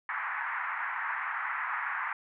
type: band-pass noise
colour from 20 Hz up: white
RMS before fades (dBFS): -34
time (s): 0.09-2.13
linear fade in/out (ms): 2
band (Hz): 870 to 2000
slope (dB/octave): 48
effects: none